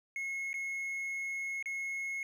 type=tone with dropouts; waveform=triangle; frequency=2172 Hz; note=C#7; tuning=36 cents flat; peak=-33 dBFS; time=0.16-2.23 s; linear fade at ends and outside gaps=1 ms; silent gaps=0.531-0.541 / 1.626-1.658 s; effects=none